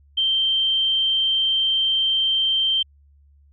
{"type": "tone", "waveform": "sine", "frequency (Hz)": 3136, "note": "G7", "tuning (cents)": 0, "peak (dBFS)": -17, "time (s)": [0.17, 2.83], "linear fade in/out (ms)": 10, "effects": ["added 71 Hz sine -51 dBFS peak until 3.52 s"]}